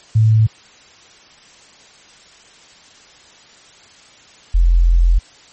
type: tone pair in turn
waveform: sine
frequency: 110 / 42.95 Hz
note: A2 / F1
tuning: 0 / -28 cents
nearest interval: octave + major third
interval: 1628 cents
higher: first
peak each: -8 dBFS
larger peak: neither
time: 0.15-0.47 / 4.54-5.19 s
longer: second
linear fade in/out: 10 ms
effects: white hiss -45 dBFS RMS until 5.52 s + MP3 32 kbps